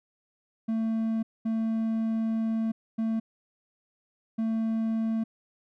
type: tone bursts at uneven times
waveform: triangle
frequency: 223.6 Hz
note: A3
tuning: 28 cents sharp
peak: -23 dBFS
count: 4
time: 0.68-1.23 / 1.45-2.72 / 2.98-3.2 / 4.38-5.24 s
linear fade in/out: 10 ms
effects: none